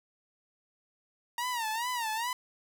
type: tone with vibrato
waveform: sawtooth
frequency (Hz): 932.3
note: A#5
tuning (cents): 0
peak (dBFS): -27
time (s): 1.38-2.33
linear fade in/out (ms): 2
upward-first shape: sine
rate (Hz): 2.4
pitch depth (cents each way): 130
effects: none